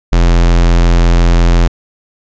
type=tone; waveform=square; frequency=42.82 Hz; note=F1; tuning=33 cents flat; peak=-6 dBFS; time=0.12-1.68 s; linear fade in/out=10 ms; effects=resampled to 16000 Hz